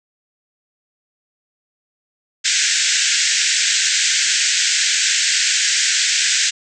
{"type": "band-pass noise", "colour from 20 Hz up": "white", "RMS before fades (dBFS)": -17, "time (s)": [2.44, 6.51], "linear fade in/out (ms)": 20, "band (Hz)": [1500, 7900], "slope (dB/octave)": 96, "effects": []}